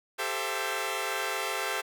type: chord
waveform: 10% pulse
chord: A minor seventh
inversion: third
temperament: equal with one note detuned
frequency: 392 / 440 / 523.3 / 672.7 Hz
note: G4 / A4 / C5 / E5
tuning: 0 / 0 / 0 / +35 cents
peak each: -27 dBFS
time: 0.18-1.82 s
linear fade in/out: 20 ms
effects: none